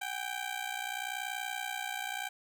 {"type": "ring-modulated tone", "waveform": "15% pulse", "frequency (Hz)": 782, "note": "G5", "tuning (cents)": -4, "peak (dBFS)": -26, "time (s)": [0.01, 2.29], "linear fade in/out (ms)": 10, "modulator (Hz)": 30.4, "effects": []}